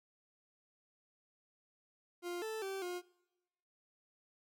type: tone with pitch steps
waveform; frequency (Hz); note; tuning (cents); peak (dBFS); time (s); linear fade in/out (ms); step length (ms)
40% pulse; 350.9 / 439.8 / 387.3 / 356.4; F4 / A4 / G4 / F4; +8 / -1 / -21 / +35; -38; 2.22-3.02; 50; 200
effects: noise-tail reverb RT60 1.0 s tail -23 dB re dry

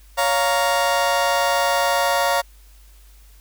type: chord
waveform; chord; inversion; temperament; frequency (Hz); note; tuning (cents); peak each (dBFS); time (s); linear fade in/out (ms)
30% pulse; Bb minor; first; just; 559.4 / 699.2 / 932.3; Db5 / F5 / Bb5; +16 / +2 / 0; -19; 0.17-2.42; 20
effects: added 50 Hz sine -45 dBFS peak until 3.4 s + white hiss -55 dBFS RMS until 3.4 s

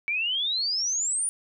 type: exponential sweep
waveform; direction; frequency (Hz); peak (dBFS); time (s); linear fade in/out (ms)
sine; up; 2280 to 9680; -24; 0.08-1.29; 0
effects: none

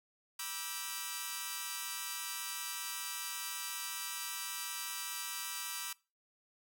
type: chord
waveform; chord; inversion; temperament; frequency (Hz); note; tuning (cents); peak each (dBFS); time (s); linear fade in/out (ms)
5% pulse; E minor seventh; second; equal with one note detuned; 965.2 / 1174.7 / 1318.5 / 1568; B5 / D6 / E6 / G6; -40 / 0 / 0 / 0; -32 / -33 / -32 / -34; 0.39-5.93; 5
effects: noise-tail reverb RT60 0.3 s tail -22 dB re dry

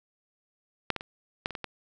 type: clicks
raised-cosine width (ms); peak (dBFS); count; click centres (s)
0.3; -8 / -16 / -22 / -11 / -22 / -19 / -18; 7; 0.903 / 0.963 / 1.009 / 1.459 / 1.507 / 1.552 / 1.643
effects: none

